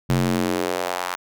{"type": "tone with high-pass filter sweep", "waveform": "square", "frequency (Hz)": 44.81, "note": "F1", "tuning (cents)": 45, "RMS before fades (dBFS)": -23, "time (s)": [0.09, 1.16], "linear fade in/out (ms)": 10, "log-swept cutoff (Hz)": [130, 1100], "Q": 1.7, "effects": []}